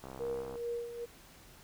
click train, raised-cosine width 1 ms, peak -31 dBFS, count 35, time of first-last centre 0.04-0.556 s, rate 65.9 Hz
sine tone with tremolo, 472.8 Hz, A#4, 24 cents sharp, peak -33 dBFS, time 0.19-1.06 s, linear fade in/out 20 ms, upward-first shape sine, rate 2.4 Hz, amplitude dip 65%
effects pink hiss -57 dBFS RMS until 1.63 s

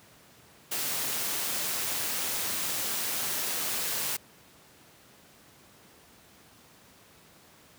white noise with amplitude modulation, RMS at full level -30 dBFS, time 0.71-4.17 s, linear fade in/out 10 ms, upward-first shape sine, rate 163 Hz, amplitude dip 25%, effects pink hiss -56 dBFS RMS until 7.78 s + high-pass 100 Hz 12 dB/octave

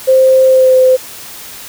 sine tone with pitch glide, 523.3 to 514.9 Hz, C5 to C5, 0 to -28 cents, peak -4 dBFS, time 0.07-0.97 s, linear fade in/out 20 ms, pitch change -28 cents, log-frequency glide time 0.46-0.77 s, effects white hiss -30 dBFS RMS until 1.68 s

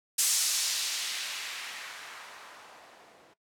violet noise with low-pass filter sweep, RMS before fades -34 dBFS, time 0.18-3.34 s, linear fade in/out 10 ms, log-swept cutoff 7900 to 480 Hz, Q 0.97, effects noise-tail reverb RT60 0.1 s tail -17 dB re dry

